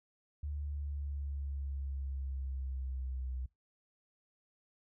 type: exponential sweep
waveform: sine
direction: down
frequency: 73.42 to 63.4 Hz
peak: -36 dBFS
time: 0.43-3.46 s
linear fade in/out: 5 ms
effects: noise-tail reverb RT60 0.2 s tail -23 dB re dry